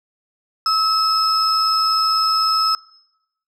sine tone pair together, 1294 / 5179 Hz, E6 / E8, -32 / -31 cents, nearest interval 2 octaves, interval 2401 cents, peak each -15 / -17 dBFS, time 0.66-2.75 s, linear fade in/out 2 ms, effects noise-tail reverb RT60 0.9 s tail -23 dB re dry + tanh soft clip ceiling -10 dBFS

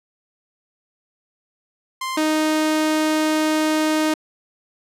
sawtooth tone pair in turn, 1046.5 / 310.4 Hz, C6 / D#4, 0 / -4 cents, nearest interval octave + major sixth, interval 2104 cents, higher first, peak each -20 / -13 dBFS, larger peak second, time 2.01-2.17 / 2.17-4.14 s, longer second, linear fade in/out 5 ms, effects low-pass 12000 Hz 12 dB/octave

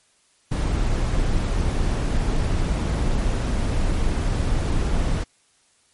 brown noise, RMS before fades -21 dBFS, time 0.51-5.24 s, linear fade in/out 10 ms, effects white hiss -61 dBFS RMS until 5.93 s + MP3 48 kbps

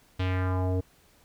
square tone with low-pass filter sweep, 92.5 Hz, F#2, in tune, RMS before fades -27 dBFS, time 0.19-0.81 s, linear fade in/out 10 ms, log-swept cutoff 3500 to 450 Hz, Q 2.2, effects pink hiss -61 dBFS RMS until 1.24 s

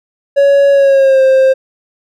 triangle tone with pitch glide, 560 to 528.6 Hz, C#5 to C5, +18 to +18 cents, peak -3 dBFS, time 0.36-1.54 s, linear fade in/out 20 ms, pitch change -100 cents, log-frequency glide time 0.71-1.22 s, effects none

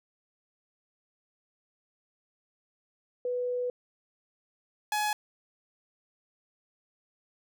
sine / sawtooth tone pair in turn, 493.9 / 843.1 Hz, B4 / G#5, 0 / +26 cents, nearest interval major sixth, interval 926 cents, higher second, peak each -28 / -23 dBFS, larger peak second, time 3.25-3.7 / 4.92-5.13 s, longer first, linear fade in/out 2 ms, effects none

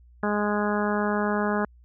harmonic tone, 207.7 Hz, G#3, in tune, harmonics 1 / 2 / 3 / 4 / 5 / 6 / 7 / 8, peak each -26 / -29 / -31 / -32 / -33 / -34 / -34 / -35 dBFS, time 0.23-1.65 s, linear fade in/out 2 ms, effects added 60 Hz sine -50 dBFS peak until 1.84 s

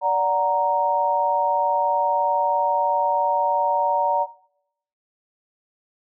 sine chord, D augmented, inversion none, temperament equal with one note detuned, 580.6 / 740 / 932.3 Hz, D5 / F#5 / A#5, -20 / 0 / 0 cents, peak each -24 / -24 / -19 dBFS, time 0.01-4.27 s, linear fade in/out 50 ms, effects noise-tail reverb RT60 0.7 s tail -18 dB re dry

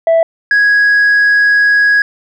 sine tone pair in turn, 659 / 1660.6 Hz, E5 / G#6, -1 / -1 cents, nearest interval octave + major third, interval 1600 cents, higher second, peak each -4 dBFS, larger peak neither, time 0.07-0.23 / 0.51-2.02 s, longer second, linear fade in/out 2 ms, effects tanh soft clip ceiling -5 dBFS

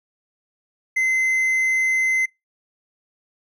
triangle tone, 2059 Hz, C7, 28 cents flat, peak -15 dBFS, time 0.96-2.26 s, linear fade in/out 10 ms, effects noise-tail reverb RT60 0.2 s tail -25 dB re dry

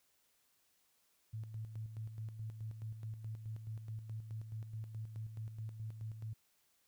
sine tone with tremolo, 110 Hz, A2, in tune, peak -40 dBFS, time 1.33-6.34 s, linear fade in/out 10 ms, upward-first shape square, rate 4.7 Hz, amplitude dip 55%, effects white hiss -75 dBFS RMS until 6.87 s

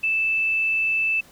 sine tone, 2637 Hz, E7, in tune, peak -19 dBFS, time 0.03-1.21 s, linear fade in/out 10 ms, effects pink hiss -51 dBFS RMS until 1.31 s

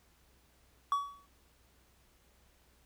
triangle tone with exponential decay, 1132 Hz, C#6, 36 cents sharp, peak -23 dBFS, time 0.92-1.26 s, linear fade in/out 1 ms, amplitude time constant 73 ms, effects added 62 Hz sine -68 dBFS peak until 2.85 s + pink hiss -68 dBFS RMS until 2.85 s

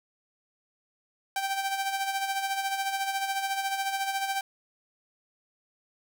sawtooth tone with tremolo, 781 Hz, G5, 7 cents flat, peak -22 dBFS, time 1.36-4.41 s, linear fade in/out 2 ms, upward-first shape sine, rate 14 Hz, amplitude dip 55%, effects none

